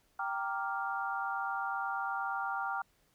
sine chord, G minor seventh, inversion none, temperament equal, 784 / 932.3 / 1174.7 / 1396.9 Hz, G5 / Bb5 / D6 / F6, 0 / 0 / 0 / 0 cents, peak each -37 / -40 / -40 / -37 dBFS, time 0.19-2.82 s, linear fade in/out 5 ms, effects pink hiss -71 dBFS RMS until 3.14 s

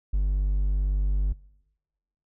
triangle tone, 49 Hz, G1, in tune, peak -18 dBFS, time 0.13-1.33 s, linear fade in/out 10 ms, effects noise-tail reverb RT60 1.0 s tail -25 dB re dry + tanh soft clip ceiling -14 dBFS

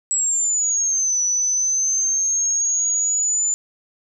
sine exponential two-way sweep, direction down then up, 7790 to 5920 to 7080 Hz, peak -17 dBFS, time 0.11-3.54 s, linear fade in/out 0 ms, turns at 1.22 s, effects none

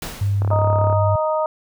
pink noise with exponential decay, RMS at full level -27 dBFS, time 0.02-0.67 s, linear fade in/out 2 ms, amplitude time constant 140 ms
sine tone, 100.1 Hz, G2, 37 cents sharp, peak -16 dBFS, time 0.21-1.16 s, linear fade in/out 5 ms
click train, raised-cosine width 1 ms, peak -14 dBFS, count 19, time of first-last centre 0.42-0.927 s, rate 35.5 Hz
harmonic tone, 311.1 Hz, D#4, in tune, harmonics 2 / 3 / 4, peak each -19 / -23 / -26 dBFS, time 0.51-1.46 s, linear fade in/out 2 ms
effects none

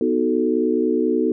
sine chord, B dominant seventh, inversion none, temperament equal, 246.9 / 311.1 / 370 / 440 Hz, B3 / D#4 / F#4 / A4, 0 / 0 / 0 / 0 cents, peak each -22 dBFS, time 0.01-1.32 s, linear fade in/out 2 ms, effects none

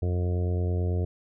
harmonic tone, 89.1 Hz, F2, 35 cents sharp, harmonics 1 / 2 / 3 / 4 / 5 / 6 / 7 / 8, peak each -24 / -36 / -41 / -37 / -37 / -45 / -43 / -48 dBFS, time 0.02-1.05 s, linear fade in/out 5 ms, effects none

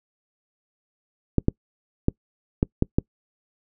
clicks, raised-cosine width 3 ms, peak -5 dBFS, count 6, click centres 1.383 / 1.484 / 2.084 / 2.629 / 2.824 / 2.985 s, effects noise-tail reverb RT60 0.1 s tail -26 dB re dry

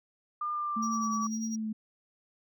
sine tone with pitch glide, 1204 to 1148.3 Hz, D6 to D6, +43 to -39 cents, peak -30 dBFS, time 0.41-1.27 s, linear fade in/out 5 ms, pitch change -82 cents, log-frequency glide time 0.53-1.1 s
sine tone with vibrato, 220 Hz, A3, in tune, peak -31 dBFS, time 0.76-1.73 s, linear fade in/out 10 ms, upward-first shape sine, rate 1.8 Hz, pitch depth 28 cents each way
triangle tone with tremolo, 5720 Hz, F8, 41 cents sharp, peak -35 dBFS, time 0.82-1.56 s, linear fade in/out 10 ms, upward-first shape sine, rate 10 Hz, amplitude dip 80%
effects none

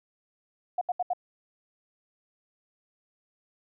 sine tone bursts, 720 Hz, F#5, 47 cents flat, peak -24 dBFS, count 4, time 0.78-1.134 s, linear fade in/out 5 ms, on 33 ms, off 74 ms, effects none

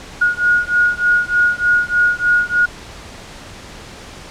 sine beating tone pair, 1441 / 1444.3 Hz, F#6 / F#6, -46 / -42 cents, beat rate 3.3 Hz, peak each -15 dBFS, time 0.21-2.66 s, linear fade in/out 10 ms, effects pink hiss -35 dBFS RMS until 4.3 s + low-pass 7000 Hz 12 dB/octave

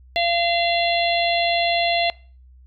harmonic tone, 686 Hz, F5, 31 cents flat, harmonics 1 / 3 / 4 / 5 / 6, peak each -20 / -25 / -26 / -27 / -28 dBFS, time 0.16-2.1 s, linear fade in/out 0 ms, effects noise-tail reverb RT60 0.4 s tail -22 dB re dry + added 63 Hz sine -45 dBFS peak until 2.66 s

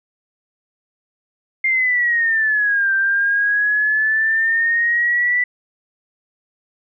sine exponential two-way sweep, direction down then up, 2117 to 1567 to 1978 Hz, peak -14 dBFS, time 1.64-5.44 s, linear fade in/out 5 ms, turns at 2.93 s, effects none

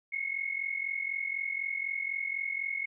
sine tone pair together, 2160 / 2204 Hz, C#7 / C#7, -45 / -11 cents, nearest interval unison, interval 34 cents, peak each -34 / -34 dBFS, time 0.12-2.86 s, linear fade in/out 10 ms, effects none

